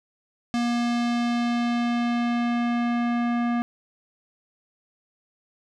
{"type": "tone with low-pass filter sweep", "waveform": "square", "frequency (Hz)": 238.2, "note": "A#3", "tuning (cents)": 38, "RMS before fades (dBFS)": -24, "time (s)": [0.54, 3.62], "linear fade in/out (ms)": 0, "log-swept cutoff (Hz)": [5800, 1800], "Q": 0.97, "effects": []}